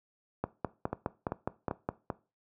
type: two click trains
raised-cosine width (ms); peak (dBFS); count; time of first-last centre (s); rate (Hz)
1; -16 / -18; 8 / 4; 0.44-1.889 / 0.93-2.102; 4.83 / 2.56
effects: noise-tail reverb RT60 0.3 s tail -18 dB re dry + high-pass 80 Hz 12 dB/octave